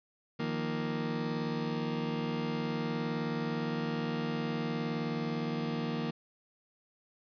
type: chord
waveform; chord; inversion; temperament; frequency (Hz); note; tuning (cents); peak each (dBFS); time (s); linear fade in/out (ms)
30% pulse; Eb suspended second; none; just; 155.56 / 175.01 / 233.3; Eb3 / F3 / Bb3; 0 / +4 / +2; -34 / -37 / -32; 0.39-6.11; 10
effects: resampled to 11025 Hz + 10-bit